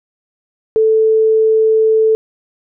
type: tone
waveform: sine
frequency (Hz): 440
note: A4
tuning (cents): 0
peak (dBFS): -8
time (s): 0.76-2.15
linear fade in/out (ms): 0
effects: none